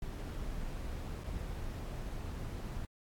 brown noise with dropouts, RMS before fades -40 dBFS, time 0.02-2.85 s, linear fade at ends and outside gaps 2 ms, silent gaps 1.237-1.241 s, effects AAC 64 kbps

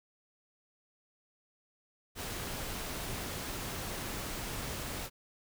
pink noise, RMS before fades -39 dBFS, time 2.15-5.1 s, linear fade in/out 50 ms, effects none

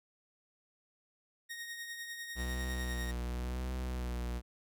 sawtooth tone with tremolo, 1864.7 Hz, A#6, in tune, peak -36 dBFS, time 1.49-3.12 s, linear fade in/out 20 ms, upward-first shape triangle, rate 10 Hz, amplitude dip 50%
45% pulse tone with vibrato, 61.74 Hz, B1, in tune, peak -35 dBFS, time 2.35-4.42 s, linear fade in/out 50 ms, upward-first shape sine, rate 0.9 Hz, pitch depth 41 cents each way
effects none

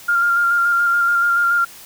sine tone with vibrato, 1396.9 Hz, F6, in tune, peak -13 dBFS, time 0.08-1.65 s, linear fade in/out 10 ms, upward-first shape square, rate 7 Hz, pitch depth 17 cents each way, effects white hiss -40 dBFS RMS until 1.85 s

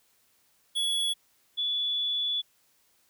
square / sine tone pair in turn, 3378 / 3437 Hz, G#7 / A7, +29 / -41 cents, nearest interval unison, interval 30 cents, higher second, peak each -26 dBFS, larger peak neither, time 0.75-1.14 / 1.57-2.42 s, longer second, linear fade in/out 20 ms, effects white hiss -67 dBFS RMS until 3.09 s

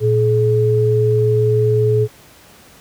sine tone pair together, 115.71 / 425.9 Hz, A#2 / G#4, -12 / +44 cents, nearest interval octave + major seventh, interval 2256 cents, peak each -14 dBFS, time 0-2.08 s, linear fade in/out 50 ms, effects pink hiss -45 dBFS RMS until 2.8 s + high-pass 60 Hz 12 dB/octave

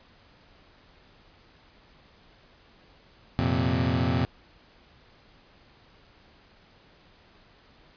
25% pulse chord, F suspended fourth, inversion none, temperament equal, 87.31 / 116.54 / 130.81 Hz, F2 / Bb2 / C3, 0 / 0 / 0 cents, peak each -24 dBFS, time 3.39-4.25 s, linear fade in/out 0 ms, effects pink hiss -57 dBFS RMS until 7.96 s + resampled to 11025 Hz

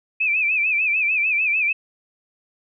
sine tone with vibrato, 2473 Hz, D#7, 11 cents flat, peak -17 dBFS, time 0.2-1.73 s, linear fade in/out 10 ms, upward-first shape sine, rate 6.7 Hz, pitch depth 110 cents each way, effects none

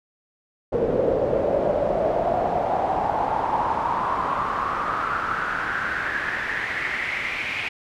brown noise with band-pass filter sweep, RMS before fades -24 dBFS, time 0.72-7.69 s, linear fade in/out 10 ms, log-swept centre 460 to 2400 Hz, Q 5.7, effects none

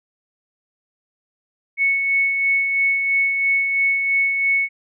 sine tone with tremolo, 2210 Hz, C#7, 6 cents flat, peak -14 dBFS, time 1.77-4.69 s, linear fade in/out 50 ms, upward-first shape sine, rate 3 Hz, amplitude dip 40%, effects none

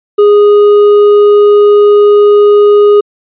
triangle tone with hard clipping, 412.9 Hz, G#4, 10 cents flat, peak -3 dBFS, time 0.18-3.01 s, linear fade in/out 10 ms, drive 8 dB, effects resampled to 8000 Hz

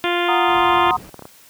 harmonic tone, 349.2 Hz, F4, in tune, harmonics 1 / 2 / 3 / 4 / 5 / 6 / 7 / 8 / 9 / 10, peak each -21 / -24 / -26 / -27 / -28 / -29 / -29 / -30 / -31 / -31 dBFS, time 0.04-0.91 s, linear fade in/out 0 ms
sine chord, C half-diminished seventh, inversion second, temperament equal, 740 / 932.3 / 1046.5 / 1244.5 Hz, Gb5 / Bb5 / C6 / Eb6, 0 / 0 / 0 / 0 cents, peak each -21 dBFS, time 0.28-0.97 s, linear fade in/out 10 ms
brown noise, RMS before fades -33 dBFS, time 0.48-1.1 s, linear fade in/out 5 ms
clicks, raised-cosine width 1 ms, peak -21 dBFS, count 7, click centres 0.743 / 0.79 / 0.871 / 1.143 / 1.193 / 1.223 / 1.254 s
effects white hiss -48 dBFS RMS until 1.49 s + high-pass 80 Hz 12 dB/octave

